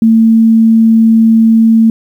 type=tone; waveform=sine; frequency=224.8 Hz; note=A3; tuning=37 cents sharp; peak=-3 dBFS; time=0.02-1.9 s; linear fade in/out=2 ms; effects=7-bit